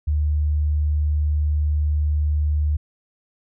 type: tone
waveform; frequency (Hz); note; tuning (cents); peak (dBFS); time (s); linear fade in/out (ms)
sine; 75; D2; +37; -17; 0.07-2.77; 10
effects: none